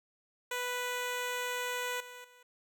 10% pulse tone with level steps, 493.9 Hz, B4, in tune, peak -25 / -38 / -49 dBFS, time 0.51-2.43 s, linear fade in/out 5 ms, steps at 2 / 2.24 s, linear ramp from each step 5 ms, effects none

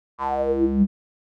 square tone with band-pass filter sweep, 68 Hz, C#2, 33 cents flat, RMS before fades -20 dBFS, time 0.18-0.87 s, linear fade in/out 50 ms, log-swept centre 1100 to 180 Hz, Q 9.2, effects none

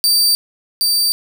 sawtooth tone with echo, 4646 Hz, D8, 20 cents flat, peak -8 dBFS, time 0.04-0.35 s, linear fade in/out 0 ms, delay 770 ms, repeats 1, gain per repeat -2 dB, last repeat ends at 1.12 s, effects none

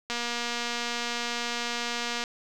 click train, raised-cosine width 0.2 ms, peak -14 dBFS, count 510, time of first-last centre 0.1-2.239 s, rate 238 Hz, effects none

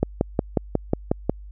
click train, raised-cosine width 2 ms, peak -5 dBFS, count 8, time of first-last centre 0.03-1.296 s, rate 5.53 Hz, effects added 50 Hz sine -37 dBFS peak until 1.51 s

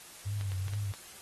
sine tone with vibrato, 98.2 Hz, G2, 4 cents sharp, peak -31 dBFS, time 0.25-0.93 s, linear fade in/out 20 ms, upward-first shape triangle, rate 2.3 Hz, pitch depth 93 cents each way
clicks, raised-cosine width 0.2 ms, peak -27 dBFS, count 5, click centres 0.411 / 0.519 / 0.682 / 0.736 / 0.938 s
effects white hiss -50 dBFS RMS until 1.21 s + AAC 32 kbps

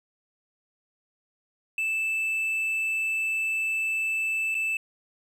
triangle tone with dropouts, 2637 Hz, E7, in tune, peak -23 dBFS, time 1.78-4.77 s, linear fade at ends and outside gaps 2 ms, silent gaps 4.545-4.55 s, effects none

